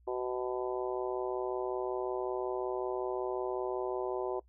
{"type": "harmonic tone", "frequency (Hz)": 125.4, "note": "B2", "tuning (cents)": 27, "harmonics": [3, 4, 5, 6, 7, 8], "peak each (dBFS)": [-34, -40, -40, -44, -43, -45], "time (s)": [0.07, 4.4], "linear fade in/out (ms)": 10, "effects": ["noise-tail reverb RT60 0.1 s tail -21 dB re dry", "added 60 Hz sine -60 dBFS peak until 4.48 s"]}